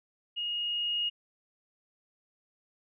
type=tone with level ramp; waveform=sine; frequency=2867 Hz; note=F7; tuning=45 cents sharp; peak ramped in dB=-31 to -27 dBFS; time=0.36-1.1 s; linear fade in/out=20 ms; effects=none